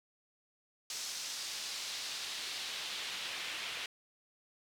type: noise with band-pass filter sweep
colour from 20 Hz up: pink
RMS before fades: -41 dBFS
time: 0.9-3.86 s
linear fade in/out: 2 ms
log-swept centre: 5600 to 2800 Hz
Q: 1.4
effects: none